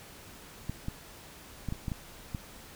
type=clicks; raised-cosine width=5 ms; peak=-21 dBFS; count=7; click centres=0.696 / 0.884 / 1.687 / 1.724 / 1.882 / 1.918 / 2.348 s; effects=pink hiss -50 dBFS RMS until 2.75 s